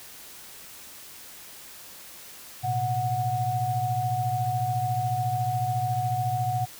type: tone cluster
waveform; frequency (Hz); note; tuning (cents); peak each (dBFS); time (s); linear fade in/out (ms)
sine; 111.6 / 125.6 / 736; A2 / B2 / F#5; +25 / +30 / -9; -30 / -30 / -26; 2.63-6.66; 20
effects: white hiss -45 dBFS RMS until 6.79 s